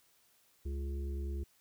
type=harmonic tone; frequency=69.3 Hz; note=C#2; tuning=in tune; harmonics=1 / 3 / 5 / 6; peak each=-35 / -50 / -47 / -54 dBFS; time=0.65-1.44 s; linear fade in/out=10 ms; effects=white hiss -69 dBFS RMS until 1.6 s